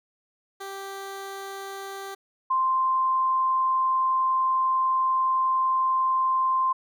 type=tone pair in turn; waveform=15% pulse / sine; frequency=391.5 / 1045.2 Hz; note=G4 / C6; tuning=-2 / -2 cents; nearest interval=octave + perfect fourth; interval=1700 cents; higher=second; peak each=-28 / -20 dBFS; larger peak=second; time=0.6-2.15 / 2.5-6.73 s; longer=second; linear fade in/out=10 ms; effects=none